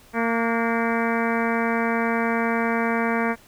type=harmonic tone with a mistuned harmonic; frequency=230 Hz; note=A#3; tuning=23 cents flat; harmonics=1 / 2 / 3 / 4 / 5 / 6 / 7 / 8 / 9 / 10; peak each=-24 / -27 / -29 / -30 / -31 / -32 / -32 / -33 / -34 / -34 dBFS; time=0.13-3.36 s; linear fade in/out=50 ms; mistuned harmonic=6; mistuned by=+52 cents; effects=pink hiss -52 dBFS RMS until 3.47 s